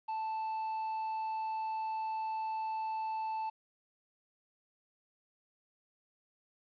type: tone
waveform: triangle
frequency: 880 Hz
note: A5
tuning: in tune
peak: -32 dBFS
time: 0.08-3.5 s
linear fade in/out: 10 ms
effects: resampled to 11025 Hz + 11-bit